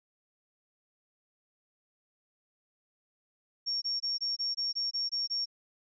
sine tone bursts, 5520 Hz, F8, 21 cents flat, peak -29 dBFS, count 10, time 3.66-5.458 s, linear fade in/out 20 ms, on 160 ms, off 22 ms, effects none

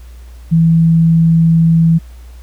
sine tone, 164.4 Hz, E3, 4 cents flat, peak -6 dBFS, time 0.51-1.99 s, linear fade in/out 20 ms, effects added 60 Hz sine -31 dBFS peak until 2.42 s + pink hiss -48 dBFS RMS until 2.42 s

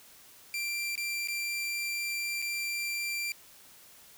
sawtooth tone with dropouts, 2362 Hz, D7, 9 cents sharp, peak -28 dBFS, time 0.54-3.32 s, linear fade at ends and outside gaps 1 ms, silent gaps 0.955-0.977 / 1.274-1.284 / 2.419-2.423 s, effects white hiss -55 dBFS RMS until 4.17 s

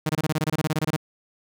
sawtooth tone bursts, 155.56 Hz, D#3, in tune, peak -17 dBFS, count 16, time 0.06-0.964 s, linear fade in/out 5 ms, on 34 ms, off 24 ms, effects none

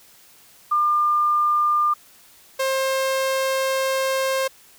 sine / sawtooth tone pair in turn, 1200 / 531.6 Hz, D6 / C5, +37 / +27 cents, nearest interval octave + major second, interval 1410 cents, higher first, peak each -16 dBFS, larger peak neither, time 0.71-1.94 / 2.59-4.48 s, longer second, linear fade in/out 10 ms, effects white hiss -51 dBFS RMS until 4.78 s

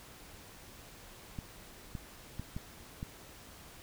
clicks, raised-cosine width 5 ms, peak -26 dBFS, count 5, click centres 1.388 / 1.952 / 2.396 / 2.565 / 3.029 s, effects pink hiss -53 dBFS RMS until 3.82 s

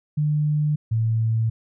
sine tone pair in turn, 150 / 112.37 Hz, D3 / A2, +37 / +37 cents, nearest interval perfect fourth, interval 500 cents, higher first, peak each -18 dBFS, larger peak neither, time 0.17-0.76 / 0.91-1.5 s, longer neither, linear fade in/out 10 ms, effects none

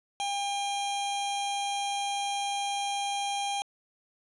sawtooth tone pair together, 803.5 / 1607 Hz, G5 / G6, +43 / +43 cents, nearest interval octave, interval 1200 cents, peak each -25 / -32 dBFS, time 0.2-3.62 s, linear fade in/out 0 ms, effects resampled to 24000 Hz + 10-bit

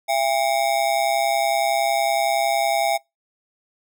square ring-modulated tone, 740 Hz, F#5, in tune, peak -16 dBFS, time 0.08-2.98 s, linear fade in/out 20 ms, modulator 65.4 Hz, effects noise-tail reverb RT60 0.2 s tail -24 dB re dry

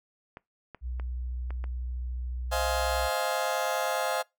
clicks, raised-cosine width 0.5 ms, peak -27 dBFS, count 5, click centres 0.371 / 0.747 / 0.998 / 1.506 / 1.641 s
sine tone with vibrato, 61.74 Hz, B1, in tune, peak -31 dBFS, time 0.81-3.1 s, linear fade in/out 50 ms, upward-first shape square, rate 14 Hz, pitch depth 11 cents each way
30% pulse chord, F minor seventh, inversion second, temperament just, 523.8 / 628.6 / 698.5 / 838.1 Hz, C5 / Eb5 / F5 / Ab5, +2 / +18 / 0 / +16 cents, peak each -30 dBFS, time 2.51-4.23 s, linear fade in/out 20 ms
effects noise-tail reverb RT60 0.2 s tail -24 dB re dry

